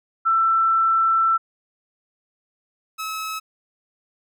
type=tone pair in turn; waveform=sine / sawtooth; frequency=1335 / 1291 Hz; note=E6 / E6; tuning=+22 / -37 cents; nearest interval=minor second; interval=59 cents; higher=first; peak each=-15 / -23 dBFS; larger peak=first; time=0.25-1.38 / 2.98-3.4 s; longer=first; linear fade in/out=20 ms; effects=none